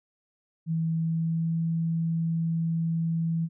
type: tone with pitch glide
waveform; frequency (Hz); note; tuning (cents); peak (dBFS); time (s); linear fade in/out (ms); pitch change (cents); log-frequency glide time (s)
sine; 162.8 to 164.69; E3 to E3; -21 to -1; -24; 0.66-3.49; 50; +20; 0.92-1.59
effects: none